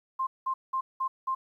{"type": "tone bursts", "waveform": "sine", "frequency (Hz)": 1054, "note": "C6", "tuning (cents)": 12, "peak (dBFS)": -26, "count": 5, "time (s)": [0.19, 1.35], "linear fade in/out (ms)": 10, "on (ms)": 80, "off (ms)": 190, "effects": ["11-bit"]}